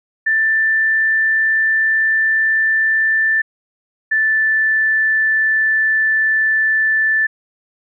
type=tone pair in turn; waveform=sine; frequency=1771 / 1758.8 Hz; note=A6 / A6; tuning=+11 / -1 cents; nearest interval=unison; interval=12 cents; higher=first; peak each=-12 dBFS; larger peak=neither; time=0.26-3.42 / 4.11-7.27 s; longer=neither; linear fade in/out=10 ms; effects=none